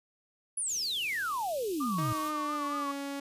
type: exponential sweep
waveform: sine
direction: down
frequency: 10548 to 110 Hz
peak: -30 dBFS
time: 0.57-2.13 s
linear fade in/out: 5 ms
type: band-stop noise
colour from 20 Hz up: white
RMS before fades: -45 dBFS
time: 0.66-2.33 s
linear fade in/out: 50 ms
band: 480 to 2500 Hz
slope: 96 dB/octave
type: tone with vibrato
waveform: sine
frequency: 1167 Hz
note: D6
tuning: 11 cents flat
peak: -32 dBFS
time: 1.8-2.92 s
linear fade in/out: 10 ms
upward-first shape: triangle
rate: 4.4 Hz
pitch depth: 97 cents each way
type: tone with pitch glide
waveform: sawtooth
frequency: 314.1 to 279.8 Hz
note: D#4 to C#4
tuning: +16 to +16 cents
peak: -31 dBFS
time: 1.98-3.2 s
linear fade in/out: 5 ms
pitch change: -200 cents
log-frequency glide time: 2.09-2.92 s
effects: resampled to 32000 Hz